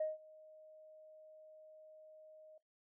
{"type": "tone with ADSR envelope", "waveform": "sine", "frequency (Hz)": 623, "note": "D#5", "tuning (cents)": 2, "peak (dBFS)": -32, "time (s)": [0, 2.58], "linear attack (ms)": 6, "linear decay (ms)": 170, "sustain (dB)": -24, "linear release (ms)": 5, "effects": ["noise-tail reverb RT60 0.2 s tail -20 dB re dry", "tanh soft clip ceiling -29 dBFS"]}